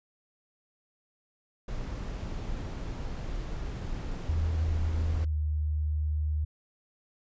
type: noise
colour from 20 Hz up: brown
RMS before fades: -35 dBFS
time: 1.68-5.25 s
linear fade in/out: 5 ms
type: tone with pitch glide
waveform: sine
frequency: 80.1 to 76 Hz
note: E2 to D#2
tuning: -49 to -40 cents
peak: -26 dBFS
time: 4.28-6.45 s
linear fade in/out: 10 ms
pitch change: -91 cents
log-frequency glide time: 5.18-5.34 s
effects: resampled to 16000 Hz